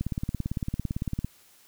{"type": "click train", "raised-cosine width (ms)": 5, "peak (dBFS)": -16, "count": 23, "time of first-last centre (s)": [0.01, 1.246], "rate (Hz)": 17.8, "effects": ["white hiss -58 dBFS RMS until 1.67 s"]}